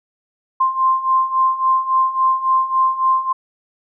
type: beating tone pair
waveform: sine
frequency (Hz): 1046.5 / 1050.1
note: C6 / C6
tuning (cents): 0 / +6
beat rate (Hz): 3.6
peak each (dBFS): -19 / -15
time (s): 0.6-3.33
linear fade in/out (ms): 10
effects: none